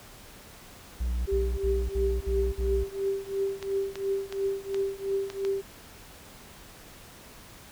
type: tone bursts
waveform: triangle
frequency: 60 Hz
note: B1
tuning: 49 cents flat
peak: -24 dBFS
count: 6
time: 1-2.84 s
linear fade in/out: 10 ms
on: 260 ms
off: 56 ms
type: tone with tremolo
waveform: sine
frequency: 392 Hz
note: G4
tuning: in tune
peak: -23 dBFS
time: 1.27-5.62 s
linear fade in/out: 20 ms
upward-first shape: triangle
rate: 2.9 Hz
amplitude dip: 95%
type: clicks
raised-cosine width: 0.2 ms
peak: -20 dBFS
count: 6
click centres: 3.627 / 3.956 / 4.325 / 4.745 / 5.301 / 5.45 s
effects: pink hiss -49 dBFS RMS until 7.71 s